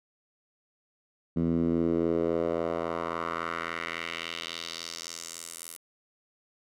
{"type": "tone with band-pass filter sweep", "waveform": "10% pulse", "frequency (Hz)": 83.6, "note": "E2", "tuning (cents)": 25, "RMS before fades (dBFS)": -31, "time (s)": [1.36, 5.77], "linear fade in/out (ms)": 10, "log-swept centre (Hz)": [200, 11000], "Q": 1.9, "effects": []}